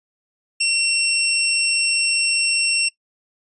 20% pulse tone, 2725 Hz, F7, 43 cents flat, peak -12 dBFS, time 0.6-2.89 s, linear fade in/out 10 ms, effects noise-tail reverb RT60 0.1 s tail -19 dB re dry + resampled to 22050 Hz

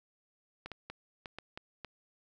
clicks, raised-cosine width 0.3 ms, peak -26 dBFS, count 7, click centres 0.66 / 0.717 / 0.9 / 1.258 / 1.386 / 1.575 / 1.847 s, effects none

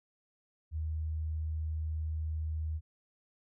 sine tone, 78.5 Hz, D#2, 16 cents sharp, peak -32 dBFS, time 0.71-2.81 s, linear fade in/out 50 ms, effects none

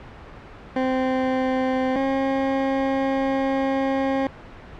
20% pulse tone pair in turn, 259.7 / 269.6 Hz, C4 / C#4, -13 / -48 cents, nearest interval minor second, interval 65 cents, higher second, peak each -15 dBFS, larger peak neither, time 0.76-1.96 / 1.96-4.27 s, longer second, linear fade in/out 2 ms, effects pink hiss -41 dBFS RMS until 4.79 s + low-pass 2000 Hz 12 dB/octave

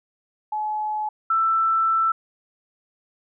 sine tone pair in turn, 853 / 1329.4 Hz, G#5 / E6, +46 / +14 cents, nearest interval minor sixth, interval 768 cents, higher second, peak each -23 / -17 dBFS, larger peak second, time 0.52-1.09 / 1.3-2.12 s, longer second, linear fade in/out 5 ms, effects none

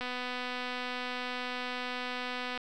click train, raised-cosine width 0.3 ms, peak -21 dBFS, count 640, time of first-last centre 0.01-2.576 s, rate 249 Hz, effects none

